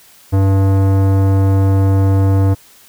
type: tone with tanh clipping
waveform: sine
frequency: 97 Hz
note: G2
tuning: 18 cents flat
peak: -11 dBFS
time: 0.32-2.55 s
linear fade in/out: 20 ms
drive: 18 dB
effects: white hiss -45 dBFS RMS until 2.88 s